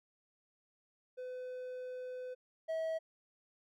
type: tone pair in turn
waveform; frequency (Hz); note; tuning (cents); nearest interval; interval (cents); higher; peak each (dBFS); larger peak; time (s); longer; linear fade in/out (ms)
triangle; 505 / 645.1; B4 / E5; +39 / -38; major third; 423; second; -39 / -32; second; 1.17-2.35 / 2.68-2.99; first; 20
effects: none